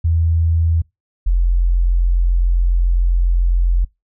sine tone pair in turn, 82.41 / 43.66 Hz, E2 / F1, 0 / 0 cents, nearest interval major seventh, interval 1100 cents, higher first, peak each -12 / -11 dBFS, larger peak second, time 0.04-0.82 / 1.26-3.85 s, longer second, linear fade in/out 10 ms, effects noise-tail reverb RT60 0.2 s tail -25 dB re dry

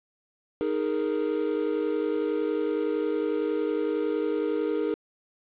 triangle chord, D# suspended fourth, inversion none, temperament equal, 311.1 / 415.3 / 466.2 Hz, D#4 / G#4 / A#4, 0 / 0 / 0 cents, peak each -27 dBFS, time 0.61-4.94 s, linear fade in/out 0 ms, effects resampled to 8000 Hz + 8-bit

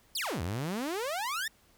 sawtooth exponential two-way sweep, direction down then up, 5390 to 78 to 1864 Hz, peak -28 dBFS, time 0.15-1.48 s, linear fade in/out 5 ms, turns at 0.42 s, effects pink hiss -64 dBFS RMS until 1.77 s

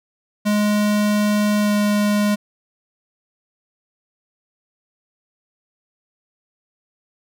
square tone with pitch glide, 208.6 to 207.2 Hz, G#3 to G#3, +8 to -4 cents, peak -16 dBFS, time 0.45-2.36 s, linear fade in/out 20 ms, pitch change -12 cents, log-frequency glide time 1.6-1.72 s, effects none

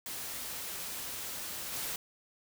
white noise with level steps, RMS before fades -40 / -37 dBFS, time 0.06-1.96 s, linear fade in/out 2 ms, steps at 1.72 s, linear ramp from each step 20 ms, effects none

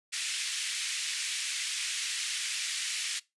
pink band-pass noise, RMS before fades -34 dBFS, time 0.12-3.2 s, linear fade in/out 20 ms, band 2100 to 10000 Hz, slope 24 dB/octave, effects noise-tail reverb RT60 0.2 s tail -20 dB re dry + resampled to 24000 Hz

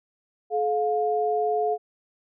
sine tone pair together, 428.4 / 708.5 Hz, A4 / F5, -46 / +25 cents, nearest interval major sixth, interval 871 cents, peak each -24 dBFS, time 0.5-1.78 s, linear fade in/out 50 ms, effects none

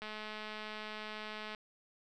click train, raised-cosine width 0.3 ms, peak -28 dBFS, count 328, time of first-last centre 0.02-1.548 s, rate 214 Hz, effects none

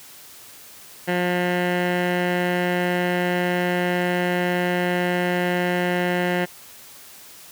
15% pulse tone with low-pass filter, 178.1 Hz, F3, 34 cents sharp, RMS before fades -22 dBFS, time 1.07-6.46 s, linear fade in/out 20 ms, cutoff 2300 Hz, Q 2.5, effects white hiss -44 dBFS RMS until 7.51 s + high-pass 60 Hz 12 dB/octave

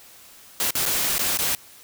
white noise with dropouts, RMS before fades -23 dBFS, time 0.6-1.55 s, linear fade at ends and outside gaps 1 ms, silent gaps 0.707-0.752 / 0.855-0.861 / 1.182-1.192 / 1.373-1.388 s, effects white hiss -48 dBFS RMS until 1.83 s

